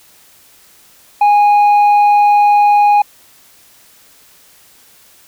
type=tone with tanh clipping; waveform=sine; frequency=825 Hz; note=G#5; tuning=12 cents flat; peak=-7 dBFS; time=1.21-3.02 s; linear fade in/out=5 ms; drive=4 dB; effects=white hiss -46 dBFS RMS until 5.27 s